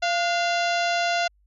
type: harmonic tone with a mistuned harmonic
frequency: 690 Hz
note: F5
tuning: 21 cents flat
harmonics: 1 / 2 / 3 / 4 / 5 / 6 / 7 / 8 / 9 / 10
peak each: -23 / -28 / -32 / -31 / -35 / -35 / -36 / -42 / -41 / -44 dBFS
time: 0.02-1.28 s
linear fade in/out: 10 ms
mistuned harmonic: 2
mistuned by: +74 cents
effects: added 50 Hz sine -59 dBFS peak until 1.46 s